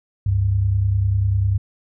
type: tone pair together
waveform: sine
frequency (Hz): 69.24 / 99.3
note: C#2 / G2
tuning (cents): -1 / +23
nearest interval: tritone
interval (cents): 624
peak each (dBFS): -23 / -16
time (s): 0.26-1.58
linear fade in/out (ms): 5
effects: none